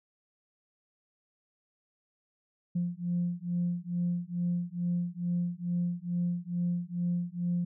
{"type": "beating tone pair", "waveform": "sine", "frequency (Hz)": [173.8, 176.1], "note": ["F3", "F3"], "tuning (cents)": [-8, 15], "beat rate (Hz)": 2.3, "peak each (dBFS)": -31, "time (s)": [2.75, 7.65], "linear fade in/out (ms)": 10, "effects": ["tanh soft clip ceiling -22 dBFS"]}